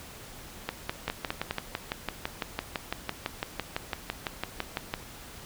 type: two click trains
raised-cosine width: 0.3 ms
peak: -13 / -13 dBFS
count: 5 / 24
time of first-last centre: 0.69-1.51 / 1.08-4.939 s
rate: 4.88 / 5.96 Hz
effects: pink hiss -46 dBFS RMS until 5.45 s